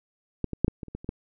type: clicks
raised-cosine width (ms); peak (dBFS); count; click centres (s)
3; -13 / -18 / -7 / -10 / -22 / -30 / -21 / -29 / -16; 9; 0.443 / 0.533 / 0.646 / 0.681 / 0.832 / 0.883 / 0.95 / 1.045 / 1.091
effects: none